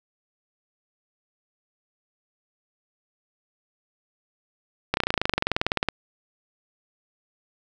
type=slowing click train; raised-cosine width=0.3 ms; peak=-5 dBFS; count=23; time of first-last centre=4.94-5.887 s; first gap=31 ms; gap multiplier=1.03; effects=none